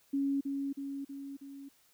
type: tone with echo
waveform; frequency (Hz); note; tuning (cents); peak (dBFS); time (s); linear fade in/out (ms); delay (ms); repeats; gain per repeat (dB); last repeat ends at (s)
sine; 277.2; C#4; 0; -28; 0.13-0.41; 10; 320; 4; -4; 1.69
effects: white hiss -67 dBFS RMS until 1.93 s